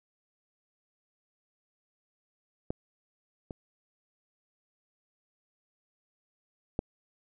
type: clicks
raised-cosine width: 2 ms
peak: -18 / -25 / -15 dBFS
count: 3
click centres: 2.705 / 3.508 / 6.791 s
effects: none